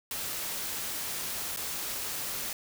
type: noise with dropouts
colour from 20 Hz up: white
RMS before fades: -35 dBFS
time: 0.11-2.53 s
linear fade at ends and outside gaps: 2 ms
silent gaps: 1.563-1.571 s
effects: none